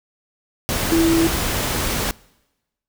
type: tone in noise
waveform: sine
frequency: 329.6 Hz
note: E4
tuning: in tune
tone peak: -14 dBFS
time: 0.92-1.27 s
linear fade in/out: 0 ms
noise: pink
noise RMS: -22 dBFS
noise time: 0.69-2.11 s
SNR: +5 dB
effects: noise-tail reverb RT60 1.0 s tail -24 dB re dry